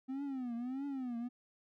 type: tone with vibrato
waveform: triangle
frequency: 257.1 Hz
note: C4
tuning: 30 cents flat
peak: -35 dBFS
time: 0.08-1.29 s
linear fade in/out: 20 ms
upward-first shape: triangle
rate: 1.6 Hz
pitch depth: 190 cents each way
effects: none